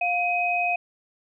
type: tone pair together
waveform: sine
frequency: 707 / 2519 Hz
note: F5 / D#7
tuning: +21 / +21 cents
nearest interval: octave + minor seventh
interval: 2200 cents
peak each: -24 dBFS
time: 0.01-0.76 s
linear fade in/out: 5 ms
effects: none